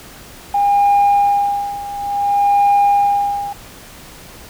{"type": "tone with tremolo", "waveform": "sine", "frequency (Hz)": 809, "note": "G#5", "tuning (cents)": -46, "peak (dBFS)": -7, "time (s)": [0.54, 3.53], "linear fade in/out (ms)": 5, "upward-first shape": "sine", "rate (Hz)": 0.57, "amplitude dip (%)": 85, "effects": ["tanh soft clip ceiling -7 dBFS", "pink hiss -38 dBFS RMS until 4.49 s"]}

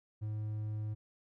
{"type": "tone", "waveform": "triangle", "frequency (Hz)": 107, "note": "A2", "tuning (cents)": -48, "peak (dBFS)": -33, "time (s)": [0.21, 0.95], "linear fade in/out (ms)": 20, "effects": []}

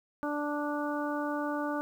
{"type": "harmonic tone", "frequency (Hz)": 293.7, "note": "D4", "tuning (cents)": 0, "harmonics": [1, 2, 3, 4, 5], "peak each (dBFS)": [-33, -36, -38, -39, -40], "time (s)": [0.23, 1.81], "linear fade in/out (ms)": 0, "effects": ["10-bit"]}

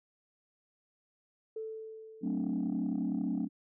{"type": "tone with exponential decay", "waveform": "sine", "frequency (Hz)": 440.7, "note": "A4", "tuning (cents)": 3, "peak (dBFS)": -35, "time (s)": [1.56, 3.31], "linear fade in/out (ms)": 5, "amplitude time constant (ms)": 380}
{"type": "chord", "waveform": "sine", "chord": "D dominant seventh", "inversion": "first", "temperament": "equal with one note detuned", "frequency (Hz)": [185, 220, 262.8, 293.7], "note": ["F#3", "A3", "C4", "D4"], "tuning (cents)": [0, 0, 8, 0], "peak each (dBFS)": [-35, -34, -34, -35], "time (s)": [2.21, 3.49], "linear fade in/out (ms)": 50}
{"effects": ["tanh soft clip ceiling -25 dBFS"]}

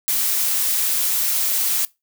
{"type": "noise", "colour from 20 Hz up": "blue", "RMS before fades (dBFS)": -20, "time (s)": [0.08, 1.85], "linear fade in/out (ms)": 0, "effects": ["noise-tail reverb RT60 0.2 s tail -21 dB re dry"]}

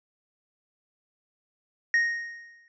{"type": "tone with exponential decay", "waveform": "triangle", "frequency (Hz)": 1864.7, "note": "A#6", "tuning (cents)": 0, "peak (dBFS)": -16, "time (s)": [1.94, 2.68], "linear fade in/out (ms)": 1, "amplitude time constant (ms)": 160, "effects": ["resampled to 16000 Hz"]}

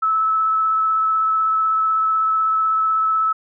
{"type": "tone with vibrato", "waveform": "sine", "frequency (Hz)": 1304, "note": "E6", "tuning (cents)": -19, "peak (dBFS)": -15, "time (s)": [0.02, 3.33], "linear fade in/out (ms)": 10, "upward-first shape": "triangle", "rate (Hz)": 16, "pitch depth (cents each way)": 14, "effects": []}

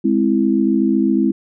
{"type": "chord", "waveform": "sine", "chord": "Ab augmented", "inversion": "none", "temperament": "equal", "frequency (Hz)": [207.7, 261.6, 329.6], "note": ["Ab3", "C4", "E4"], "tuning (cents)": [0, 0, 0], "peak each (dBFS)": -17, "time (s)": [0.04, 1.32], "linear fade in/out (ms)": 10, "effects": []}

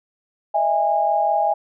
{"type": "tone cluster", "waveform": "sine", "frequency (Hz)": [616, 661, 819], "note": ["D#5", "E5", "G#5"], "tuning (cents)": [-17, 5, -24], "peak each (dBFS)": [-25, -21, -18], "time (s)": [0.54, 1.54], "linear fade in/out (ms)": 10, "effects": []}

